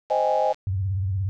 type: chord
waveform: sine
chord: Ab major seventh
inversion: first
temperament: equal with one note detuned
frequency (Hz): 520.8 / 622.3 / 784 / 830.6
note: C5 / Eb5 / G5 / Ab5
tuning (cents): -8 / 0 / 0 / 0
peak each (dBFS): -25 / -23 / -28 / -23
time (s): 0.1-0.53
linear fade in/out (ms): 10
type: click train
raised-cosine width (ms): 0.2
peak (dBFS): -27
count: 65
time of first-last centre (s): 0.1-0.544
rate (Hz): 144
type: tone with vibrato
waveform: sine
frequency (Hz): 95.8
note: G2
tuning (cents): -39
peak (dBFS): -22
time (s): 0.67-1.29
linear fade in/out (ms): 0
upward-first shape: triangle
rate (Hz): 17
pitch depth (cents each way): 130
effects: none

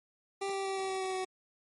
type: tone with pitch steps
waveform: 25% pulse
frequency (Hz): 393.2 / 390 / 386.9 / 383.8 / 380.7 / 377.6 / 374.6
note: G4 / G4 / G4 / G4 / F#4 / F#4 / F#4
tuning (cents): +5 / -9 / -23 / -37 / +49 / +35 / +21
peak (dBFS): -29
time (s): 0.41-1.25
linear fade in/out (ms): 10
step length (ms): 120
effects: MP3 48 kbps

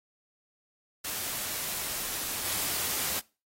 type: noise with level steps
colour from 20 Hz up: white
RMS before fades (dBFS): -34 / -31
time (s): 1.04-3.2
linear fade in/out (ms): 10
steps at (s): 2.44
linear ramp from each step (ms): 20
effects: noise-tail reverb RT60 0.3 s tail -22 dB re dry + AAC 48 kbps

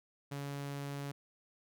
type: tone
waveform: sawtooth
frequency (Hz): 141.3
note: C#3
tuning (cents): +34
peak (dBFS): -35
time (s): 0.31-1.12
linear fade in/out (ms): 10
effects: none

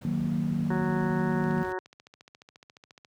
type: noise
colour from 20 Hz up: brown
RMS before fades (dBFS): -38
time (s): 0.01-1.73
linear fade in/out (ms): 10
type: chord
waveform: sine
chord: D# minor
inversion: none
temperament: equal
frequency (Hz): 155.56 / 185 / 233.1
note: D#3 / F#3 / A#3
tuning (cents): 0 / 0 / 0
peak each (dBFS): -29 / -30 / -29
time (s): 0.05-1.63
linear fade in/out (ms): 0
type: harmonic tone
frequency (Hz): 185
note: F#3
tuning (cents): 0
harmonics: 2 / 3 / 4 / 5 / 6 / 7 / 8 / 9 / 10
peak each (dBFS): -32 / -40 / -41 / -36 / -43 / -50 / -40 / -44 / -44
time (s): 0.7-1.79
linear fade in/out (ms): 5
type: click train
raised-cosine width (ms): 0.2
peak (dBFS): -33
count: 24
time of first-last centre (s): 1.44-3.048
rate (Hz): 14.3
effects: high-pass 100 Hz 12 dB/octave

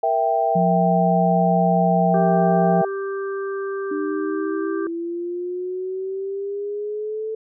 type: chord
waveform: sine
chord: E diminished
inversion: second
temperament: equal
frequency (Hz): 466.2 / 659.3 / 784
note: Bb4 / E5 / G5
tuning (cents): 0 / 0 / 0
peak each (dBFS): -25 / -20 / -20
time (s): 0.03-2.85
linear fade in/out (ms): 5
type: tone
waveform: sine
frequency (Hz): 175.6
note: F3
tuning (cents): +10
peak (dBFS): -18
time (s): 0.55-2.82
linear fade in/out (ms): 10
type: harmonic tone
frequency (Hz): 392.3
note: G4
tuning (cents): +1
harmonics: 1 / 3 / 4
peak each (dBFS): -24 / -34 / -36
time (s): 2.14-4.87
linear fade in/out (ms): 2
type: exponential sweep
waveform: sine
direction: up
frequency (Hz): 299.1 to 441.4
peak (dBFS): -24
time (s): 3.91-7.35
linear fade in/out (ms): 5
effects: none

